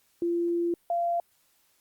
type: tone pair in turn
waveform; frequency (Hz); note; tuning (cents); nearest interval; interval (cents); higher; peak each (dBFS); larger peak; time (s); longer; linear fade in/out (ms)
sine; 343 / 688.2; F4 / F5; -31 / -26; octave; 1205; second; -24; neither; 0.22-0.74 / 0.9-1.2; first; 2
effects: white hiss -67 dBFS RMS until 1.8 s + Opus 48 kbps